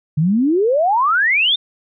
sine exponential sweep, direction up, 144.3 to 3675 Hz, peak -12 dBFS, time 0.17-1.56 s, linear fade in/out 10 ms, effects none

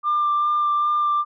sine tone with vibrato, 1190 Hz, D6, 22 cents sharp, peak -16 dBFS, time 0.03-1.25 s, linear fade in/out 50 ms, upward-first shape sine, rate 2.5 Hz, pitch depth 13 cents each way, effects tanh soft clip ceiling -14 dBFS

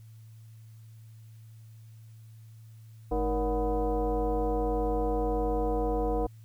sine tone with frequency modulation, 211.8 Hz, G#3, 34 cents sharp, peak -25 dBFS, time 3.11-6.27 s, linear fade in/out 10 ms, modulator 261 Hz, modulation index 2.1, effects added 111 Hz sine -47 dBFS peak until 6.44 s + white hiss -67 dBFS RMS until 6.44 s

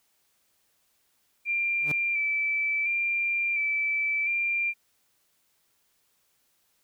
sine tone with vibrato, 2349 Hz, D7, in tune, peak -24 dBFS, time 1.45-4.74 s, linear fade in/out 50 ms, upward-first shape square, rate 0.71 Hz, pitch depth 24 cents each way
sawtooth tone with exponential growth, 150 Hz, D3, 37 cents sharp, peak -25 dBFS, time 1.79-1.92 s, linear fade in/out 5 ms, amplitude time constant 27 ms
effects white hiss -70 dBFS RMS until 6.83 s

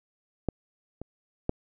clicks, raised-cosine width 2 ms, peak -13 / -24 / -12 dBFS, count 3, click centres 0.487 / 1.016 / 1.494 s, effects none

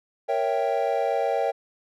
triangle chord, A# diminished seventh, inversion none, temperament equal, 466.2 / 554.4 / 659.3 / 784 Hz, A#4 / C#5 / E5 / G5, 0 / 0 / 0 / 0 cents, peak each -26 / -25 / -26 / -25 dBFS, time 0.28-1.52 s, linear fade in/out 20 ms, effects none

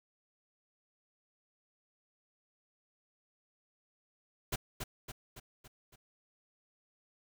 pink noise with echo, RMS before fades -34 dBFS, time 4.52-4.56 s, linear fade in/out 10 ms, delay 280 ms, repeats 5, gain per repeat -5 dB, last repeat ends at 5.96 s, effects none

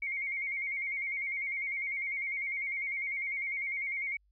sine tone with vibrato, 2182 Hz, C#7, 28 cents flat, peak -32 dBFS, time 0.02-4.17 s, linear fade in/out 5 ms, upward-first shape square, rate 10 Hz, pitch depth 50 cents each way, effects added 50 Hz sine -66 dBFS peak until 4.31 s

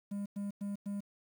triangle tone bursts, 201.7 Hz, G3, 50 cents sharp, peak -33 dBFS, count 4, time 0.11-1.007 s, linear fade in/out 10 ms, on 150 ms, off 99 ms, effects 10-bit

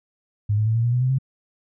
sine tone with pitch steps, 103.83 / 107.55 / 111.41 / 115.41 / 119.55 / 123.83 / 128.27 / 132.87 Hz, G#2 / A2 / A2 / A#2 / A#2 / B2 / C3 / C3, 0 / -39 / +22 / -17 / +44 / +5 / -34 / +27 cents, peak -17 dBFS, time 0.49-1.186 s, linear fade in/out 10 ms, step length 87 ms, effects none

